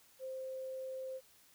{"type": "tone", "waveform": "sine", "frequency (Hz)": 523.3, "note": "C5", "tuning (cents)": 0, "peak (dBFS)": -40, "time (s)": [0.19, 1.21], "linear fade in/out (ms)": 50, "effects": ["white hiss -65 dBFS RMS until 1.54 s"]}